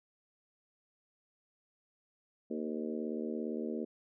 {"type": "harmonic tone with a mistuned harmonic", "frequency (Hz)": 77.5, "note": "D#2", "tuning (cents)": -6, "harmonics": [3, 4, 5, 6, 7, 8], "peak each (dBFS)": [-38, -41, -41, -43, -48, -50], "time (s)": [2.5, 3.85], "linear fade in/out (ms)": 10, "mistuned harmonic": 7, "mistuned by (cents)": -27, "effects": []}